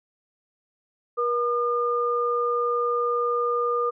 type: tone pair together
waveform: sine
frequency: 478.9 / 1211 Hz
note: A#4 / D#6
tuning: +47 / -47 cents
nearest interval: octave + major third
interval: 1606 cents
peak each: -24 dBFS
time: 1.17-3.91 s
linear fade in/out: 20 ms
effects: none